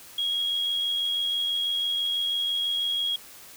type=tone with amplitude modulation; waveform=sine; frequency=3296 Hz; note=G#7; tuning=14 cents flat; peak=-21 dBFS; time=0.18-3.16 s; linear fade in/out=5 ms; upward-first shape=sine; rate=86.1 Hz; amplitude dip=40%; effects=tanh soft clip ceiling -20 dBFS + white hiss -47 dBFS RMS until 3.56 s